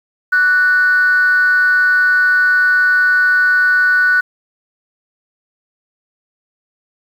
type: tone with frequency modulation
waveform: sine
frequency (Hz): 1482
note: F#6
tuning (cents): +2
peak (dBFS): -8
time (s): 0.32-4.21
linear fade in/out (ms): 10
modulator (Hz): 333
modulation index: 0.28
effects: tanh soft clip ceiling -5 dBFS + 7-bit